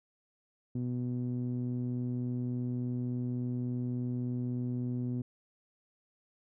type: tone with low-pass filter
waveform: sawtooth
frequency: 123.47 Hz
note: B2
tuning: in tune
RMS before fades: -34 dBFS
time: 0.75-5.22 s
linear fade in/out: 5 ms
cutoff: 260 Hz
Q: 2.2
effects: none